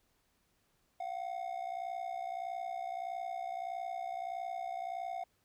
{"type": "ring-modulated tone", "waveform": "triangle", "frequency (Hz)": 724, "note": "F#5", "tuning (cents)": -38, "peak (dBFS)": -32, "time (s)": [1, 5.24], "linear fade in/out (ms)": 2, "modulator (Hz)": 30.8, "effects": ["pink hiss -75 dBFS RMS until 5.44 s"]}